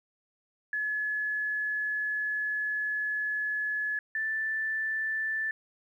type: tone pair in turn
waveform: sine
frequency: 1706 / 1762.1 Hz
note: G#6 / A6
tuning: +46 / +2 cents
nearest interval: minor second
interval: 56 cents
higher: second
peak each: -28 dBFS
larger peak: neither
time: 0.73-3.99 / 4.15-5.51 s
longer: first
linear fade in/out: 2 ms
effects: 11-bit